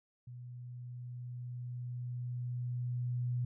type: tone with level ramp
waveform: sine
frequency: 122.9 Hz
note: B2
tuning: 8 cents flat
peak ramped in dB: -45 to -31 dBFS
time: 0.27-3.45 s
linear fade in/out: 5 ms
effects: none